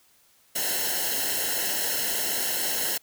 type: noise with comb filter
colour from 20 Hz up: white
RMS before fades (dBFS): -27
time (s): 0.55-2.98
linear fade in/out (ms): 10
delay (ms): 0.84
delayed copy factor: -0.9
effects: white hiss -61 dBFS RMS until 3.02 s